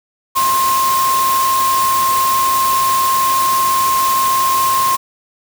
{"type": "tone in noise", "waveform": "sine", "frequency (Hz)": 1061, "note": "C6", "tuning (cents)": 24, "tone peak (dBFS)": -12, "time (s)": [0.35, 4.97], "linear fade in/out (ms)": 20, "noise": "white", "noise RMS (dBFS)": -21, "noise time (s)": [0.35, 4.97], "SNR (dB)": 6, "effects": []}